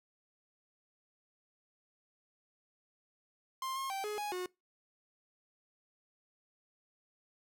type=tone with pitch steps; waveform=45% pulse; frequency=1053 / 1073 / 779 / 420.4 / 831 / 363.5 Hz; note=C6 / C6 / G5 / G#4 / G#5 / F#4; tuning=+11 / +43 / -11 / +21 / +1 / -31 cents; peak=-36 dBFS; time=3.62-4.46 s; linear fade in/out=2 ms; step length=140 ms; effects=noise-tail reverb RT60 0.2 s tail -22 dB re dry